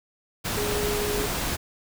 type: tone in noise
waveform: sine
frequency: 415.3 Hz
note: G#4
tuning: in tune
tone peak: -27 dBFS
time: 0.56-1.27 s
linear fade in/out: 20 ms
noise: pink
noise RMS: -28 dBFS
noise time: 0.44-1.57 s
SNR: -2 dB
effects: none